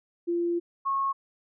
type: tone pair in turn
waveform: sine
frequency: 344.1 / 1092.4 Hz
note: F4 / C#6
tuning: -26 / -26 cents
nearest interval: octave + minor sixth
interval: 2000 cents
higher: second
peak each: -24 dBFS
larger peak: neither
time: 0.27-0.6 / 0.85-1.13 s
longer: first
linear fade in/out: 20 ms
effects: none